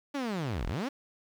sawtooth linear two-way sweep, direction down then up, 293.7 to 32 to 293.7 Hz, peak -27 dBFS, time 0.14-0.89 s, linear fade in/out 10 ms, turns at 0.67 s, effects low-pass 5000 Hz 12 dB/octave + 9-bit

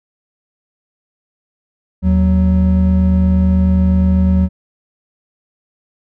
triangle tone pair together, 78.3 / 186.23 Hz, D#2 / F#3, +11 / +11 cents, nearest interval octave + minor third, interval 1500 cents, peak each -10 dBFS, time 2.02-4.49 s, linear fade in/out 50 ms, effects none

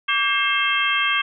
harmonic tone with a mistuned harmonic, 533 Hz, C5, 32 cents sharp, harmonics 2 / 3 / 4 / 5 / 6, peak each -24 / -24 / -24 / -24 / -24 dBFS, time 0.08-1.22 s, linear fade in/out 10 ms, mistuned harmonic 2, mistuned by +140 cents, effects none

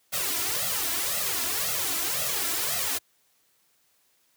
white noise with flanger, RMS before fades -28 dBFS, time 0.12-2.99 s, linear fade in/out 20 ms, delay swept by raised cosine 1.5 to 3 ms, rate 1.9 Hz, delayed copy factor +1, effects white hiss -67 dBFS RMS until 4.36 s + high-pass 80 Hz 12 dB/octave

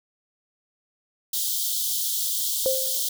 white high-pass noise, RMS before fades -26 dBFS, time 1.33-3.09 s, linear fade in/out 5 ms, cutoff 3100 Hz, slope 96 dB/octave
sine tone with exponential decay, 525 Hz, C5, 6 cents sharp, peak -18 dBFS, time 2.66-3.09 s, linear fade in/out 0 ms, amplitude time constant 93 ms
effects none

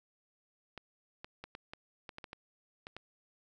clicks, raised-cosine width 0.3 ms, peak -28 dBFS, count 11, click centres 0.777 / 1.245 / 1.44 / 1.551 / 1.735 / 2.092 / 2.184 / 2.242 / 2.331 / 2.869 / 2.966 s, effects none

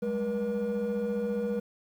triangle tone cluster, 194 / 208.7 / 480.2 Hz, G3 / G#3 / B4, -18 / +9 / -49 cents, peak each -35 / -29 / -27 dBFS, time 0.02-1.6 s, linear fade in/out 10 ms, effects tanh soft clip ceiling -22 dBFS + 10-bit

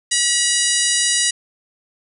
harmonic tone, 966 Hz, B5, 39 cents flat, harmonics 2 / 3 / 4 / 5 / 6 / 7 / 8 / 9 / 10, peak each -24 / -24 / -24 / -24 / -24 / -24 / -24 / -24 / -24 dBFS, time 0.11-1.31 s, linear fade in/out 10 ms, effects none

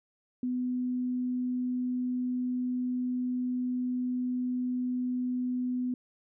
sine tone, 250 Hz, B3, 21 cents sharp, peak -28 dBFS, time 0.43-5.94 s, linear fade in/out 2 ms, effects none

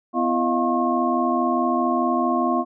sine tone cluster, 251.6 / 336.3 / 629 / 702 / 1080 Hz, B3 / E4 / D#5 / F5 / C#6, +32 / +35 / +19 / +9 / -45 cents, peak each -23 / -25 / -29 / -24 / -24 dBFS, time 0.13-2.65 s, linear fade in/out 50 ms, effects none

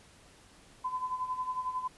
sine tone with tremolo, 1015 Hz, B5, 47 cents sharp, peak -29 dBFS, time 0.84-1.88 s, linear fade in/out 10 ms, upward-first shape sine, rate 11 Hz, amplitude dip 70%, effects pink hiss -58 dBFS RMS until 1.97 s + resampled to 24000 Hz

